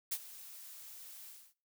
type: noise with ADSR envelope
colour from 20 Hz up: blue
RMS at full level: -34 dBFS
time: 0.11-1.54 s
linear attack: 12 ms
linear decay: 56 ms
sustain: -17 dB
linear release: 270 ms
effects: noise-tail reverb RT60 0.4 s tail -22 dB re dry